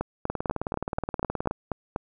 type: two click trains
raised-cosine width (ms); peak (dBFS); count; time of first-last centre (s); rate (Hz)
1; -13 / -14; 9 / 24; 0.01-1.961 / 0.3-1.511; 4.1 / 19
effects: none